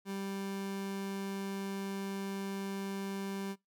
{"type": "tone", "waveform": "30% pulse", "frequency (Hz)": 196, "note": "G3", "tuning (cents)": 0, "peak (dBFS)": -34, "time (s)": [0.05, 3.56], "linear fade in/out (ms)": 50, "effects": ["noise-tail reverb RT60 0.2 s tail -23 dB re dry"]}